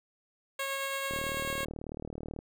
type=tone with tremolo; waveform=10% pulse; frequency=546 Hz; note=C#5; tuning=26 cents flat; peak=-23 dBFS; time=0.59-1.65 s; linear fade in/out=5 ms; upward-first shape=triangle; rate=9.1 Hz; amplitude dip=25%
type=click train; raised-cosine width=2 ms; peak=-26 dBFS; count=50; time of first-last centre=1.11-2.389 s; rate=38.3 Hz
effects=none